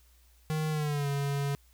square tone with pitch glide, 155.56 to 141.01 Hz, D#3 to C#3, 0 to +30 cents, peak -29 dBFS, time 0.5-1.55 s, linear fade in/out 0 ms, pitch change -170 cents, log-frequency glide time 0.7-1.08 s, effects added 60 Hz sine -59 dBFS peak until 1.73 s + white hiss -66 dBFS RMS until 1.73 s

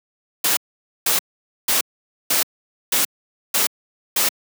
white noise bursts, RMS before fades -18 dBFS, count 7, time 0.44-4.29 s, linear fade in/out 5 ms, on 130 ms, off 490 ms, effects high-pass 200 Hz 12 dB/octave

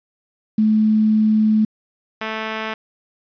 sine / 5% pulse tone pair in turn, 216 / 219.4 Hz, A3 / A3, -32 / -5 cents, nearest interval unison, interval 27 cents, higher second, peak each -12 dBFS, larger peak neither, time 0.58-1.65 / 2.21-2.74 s, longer first, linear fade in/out 5 ms, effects resampled to 11025 Hz + 8-bit

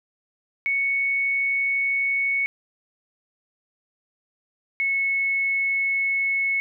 sine tone pair in turn, 2217 / 2198 Hz, C#7 / C#7, 0 / -15 cents, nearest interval unison, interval 15 cents, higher first, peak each -20 / -20 dBFS, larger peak neither, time 0.66-2.46 / 4.8-6.6 s, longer neither, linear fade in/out 0 ms, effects none

